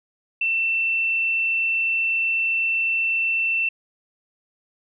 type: tone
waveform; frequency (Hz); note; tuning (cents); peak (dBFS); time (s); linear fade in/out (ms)
sine; 2683; E7; +30; -19; 0.41-3.69; 5
effects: none